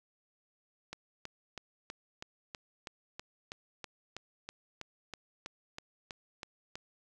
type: click train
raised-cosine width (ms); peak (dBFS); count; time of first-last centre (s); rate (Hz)
0.2; -24; 19; 0.93-6.755; 3.09
effects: none